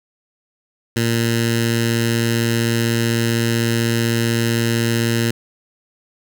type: tone with notch filter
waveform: 10% pulse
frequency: 115.8 Hz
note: A#2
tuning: 11 cents flat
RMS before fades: -18 dBFS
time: 0.96-5.31 s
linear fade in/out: 5 ms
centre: 700 Hz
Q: 0.6
effects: none